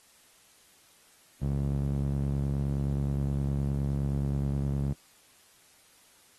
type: tone with band-pass filter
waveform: sawtooth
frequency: 69.6 Hz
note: C#2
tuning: 8 cents sharp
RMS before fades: -29 dBFS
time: 1.41-4.94 s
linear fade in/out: 20 ms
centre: 150 Hz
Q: 1.6
effects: white hiss -60 dBFS RMS until 6.38 s + AAC 32 kbps